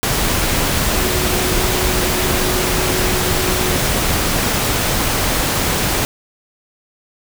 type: tone in noise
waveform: sine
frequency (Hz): 366.5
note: F#4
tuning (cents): -16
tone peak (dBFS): -23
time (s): 0.95-3.78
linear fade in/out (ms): 0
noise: pink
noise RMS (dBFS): -17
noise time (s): 0.03-6.05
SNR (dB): -9
effects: none